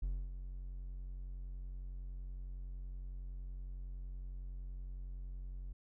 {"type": "tone with ADSR envelope", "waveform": "triangle", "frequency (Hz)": 45.4, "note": "F#1", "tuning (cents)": -32, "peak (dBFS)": -31, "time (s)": [0.02, 5.73], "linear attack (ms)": 9, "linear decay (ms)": 260, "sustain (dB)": -9, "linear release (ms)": 6, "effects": []}